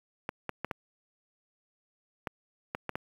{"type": "clicks", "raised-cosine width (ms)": 0.5, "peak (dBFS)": -17, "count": 8, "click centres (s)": [0.291, 0.493, 0.646, 0.712, 2.272, 2.749, 2.893, 2.955], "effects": ["high-pass 80 Hz 12 dB/octave", "8-bit"]}